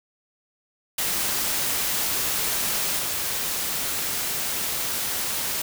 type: noise with level steps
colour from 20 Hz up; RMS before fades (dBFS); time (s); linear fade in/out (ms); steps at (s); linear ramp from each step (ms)
white; -25 / -27; 0.98-5.62; 5; 2.98; 20
effects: none

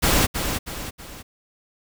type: noise with echo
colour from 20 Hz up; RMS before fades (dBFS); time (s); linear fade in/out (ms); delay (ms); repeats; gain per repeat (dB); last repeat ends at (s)
pink; -18; 0.02-0.27; 20; 320; 3; -7; 1.23
effects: none

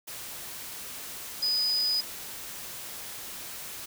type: tone in noise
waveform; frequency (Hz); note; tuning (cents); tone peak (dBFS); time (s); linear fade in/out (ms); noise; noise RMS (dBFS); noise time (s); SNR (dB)
sine; 4978; D#8; 0; -24; 1.42-2.01; 10; white; -40; 0.07-3.86; +13
effects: none

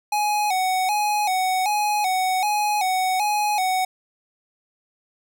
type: tone with vibrato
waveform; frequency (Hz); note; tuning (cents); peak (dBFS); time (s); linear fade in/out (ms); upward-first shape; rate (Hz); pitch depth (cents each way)
square; 790; G5; +13; -20; 0.12-3.85; 5; square; 1.3; 99
effects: none

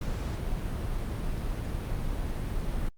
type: noise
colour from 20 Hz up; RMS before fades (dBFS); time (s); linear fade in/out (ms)
brown; -31; 0.01-2.89; 5
effects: Opus 48 kbps

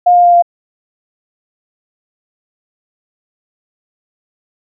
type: tone with pitch steps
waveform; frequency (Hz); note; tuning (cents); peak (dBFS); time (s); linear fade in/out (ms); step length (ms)
sine; 711 / 705.3 / 699.6 / 694; F5 / F5 / F5 / F5; +31 / +17 / +3 / -11; -4; 0.06-0.424; 10; 91
effects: none

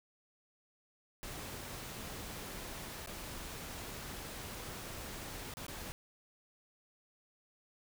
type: noise with dropouts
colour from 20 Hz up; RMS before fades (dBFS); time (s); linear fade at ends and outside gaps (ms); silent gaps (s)
pink; -45; 1.23-5.92; 0; 3.061-3.073 / 5.538-5.57 / 5.666-5.682
effects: none

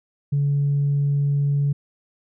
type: tone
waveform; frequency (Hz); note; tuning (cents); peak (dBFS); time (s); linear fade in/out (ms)
sine; 142.4; C#3; +47; -16; 0.32-1.73; 10
effects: tanh soft clip ceiling -14 dBFS

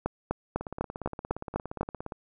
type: two click trains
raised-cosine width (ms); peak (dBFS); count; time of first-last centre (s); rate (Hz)
1; -22 / -13; 27 / 8; 0.61-2.122 / 0.06-1.81; 17.2 / 4
effects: none

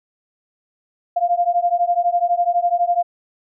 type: beating tone pair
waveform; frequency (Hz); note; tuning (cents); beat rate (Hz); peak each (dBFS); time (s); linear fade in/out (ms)
sine; 693 / 705; F5 / F5; -14 / +16; 12; -18; 1.16-3.03; 10
effects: none

